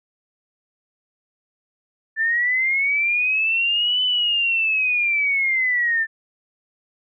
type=linear two-way sweep; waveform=sine; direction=up then down; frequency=1760 to 3020 to 1769 Hz; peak=-17 dBFS; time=2.16-6.07 s; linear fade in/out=50 ms; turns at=4.03 s; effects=none